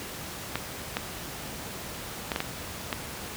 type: clicks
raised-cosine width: 0.3 ms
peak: -11 dBFS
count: 6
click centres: 0.556 / 0.969 / 2.318 / 2.361 / 2.404 / 2.928 s
effects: pink hiss -38 dBFS RMS until 3.36 s + high-pass 60 Hz 12 dB/octave